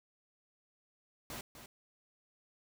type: noise with echo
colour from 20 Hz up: pink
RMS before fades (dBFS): -44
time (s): 1.3-1.41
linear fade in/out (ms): 2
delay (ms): 250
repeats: 1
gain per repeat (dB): -9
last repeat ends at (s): 1.66
effects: none